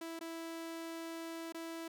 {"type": "tone with dropouts", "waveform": "sawtooth", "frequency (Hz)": 329.6, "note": "E4", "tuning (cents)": 0, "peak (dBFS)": -38, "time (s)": [0.01, 1.88], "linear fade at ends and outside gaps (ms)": 5, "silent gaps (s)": [[0.192, 0.209], [1.524, 1.544]], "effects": []}